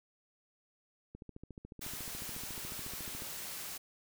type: click train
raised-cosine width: 3 ms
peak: -34 dBFS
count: 30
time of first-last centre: 1.15-3.221 s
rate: 14 Hz
type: noise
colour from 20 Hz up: white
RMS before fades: -43 dBFS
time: 1.81-3.78 s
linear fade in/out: 10 ms
effects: none